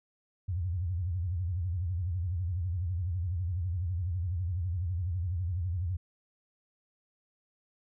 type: tone with vibrato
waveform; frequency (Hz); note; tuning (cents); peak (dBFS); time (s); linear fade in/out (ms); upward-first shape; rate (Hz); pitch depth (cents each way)
sine; 88.5; F2; +23; -29; 0.48-5.97; 10; sine; 12; 160
effects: none